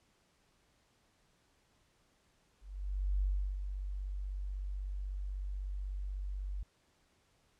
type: tone with ADSR envelope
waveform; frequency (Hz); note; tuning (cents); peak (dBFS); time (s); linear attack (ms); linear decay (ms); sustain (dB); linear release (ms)
sine; 48.1; G1; -32; -28; 2.6-6.63; 620; 350; -8; 4
effects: pink hiss -72 dBFS RMS until 7.59 s + low-pass 9000 Hz 12 dB/octave